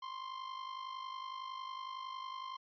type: tone with amplitude modulation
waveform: 45% pulse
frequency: 1050 Hz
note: C6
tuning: 6 cents sharp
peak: -39 dBFS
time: 0.02-2.57 s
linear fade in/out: 10 ms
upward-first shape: sine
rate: 50.9 Hz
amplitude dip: 65%
effects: resampled to 11025 Hz